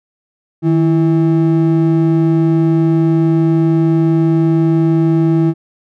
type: ring-modulated tone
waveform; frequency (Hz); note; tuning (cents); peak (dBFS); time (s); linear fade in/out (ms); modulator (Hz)
triangle; 243.5; B3; -24; -4; 0.62-5.54; 50; 86.4
effects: none